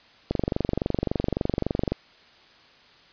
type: click train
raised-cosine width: 2 ms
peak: -10 dBFS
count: 39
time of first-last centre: 0.31-1.92 s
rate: 23.6 Hz
effects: white hiss -54 dBFS RMS until 3.12 s + resampled to 11025 Hz